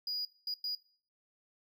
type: tone bursts at uneven times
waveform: triangle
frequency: 4900 Hz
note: D#8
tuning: 27 cents flat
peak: -33 dBFS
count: 3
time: 0.07-0.25 / 0.47-0.54 / 0.64-0.75 s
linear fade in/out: 2 ms
effects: noise-tail reverb RT60 0.5 s tail -21 dB re dry